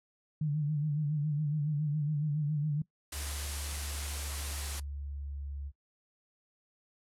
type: tone with vibrato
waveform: sine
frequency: 149.4 Hz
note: D3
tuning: 30 cents sharp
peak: -28 dBFS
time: 0.41-2.82 s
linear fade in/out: 5 ms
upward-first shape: sine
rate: 7.2 Hz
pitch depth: 67 cents each way
type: low-pass noise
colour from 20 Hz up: white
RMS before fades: -42 dBFS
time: 3.12-4.8 s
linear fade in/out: 5 ms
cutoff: 12000 Hz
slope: 48 dB/octave
type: tone with pitch glide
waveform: sine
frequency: 72.1 to 70.45 Hz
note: D2 to C#2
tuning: -31 to +29 cents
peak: -37 dBFS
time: 3.12-5.72 s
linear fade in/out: 50 ms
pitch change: -40 cents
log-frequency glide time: 3.8-5.47 s
effects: noise-tail reverb RT60 0.1 s tail -20 dB re dry